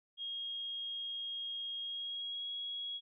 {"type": "tone with pitch glide", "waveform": "sine", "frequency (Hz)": [3261, 3320], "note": ["G#7", "G#7"], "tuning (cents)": [-32, -1], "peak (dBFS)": -38, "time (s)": [0.17, 3.01], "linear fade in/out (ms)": 50, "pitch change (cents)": 31, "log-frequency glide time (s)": [1.8, 2.51], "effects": []}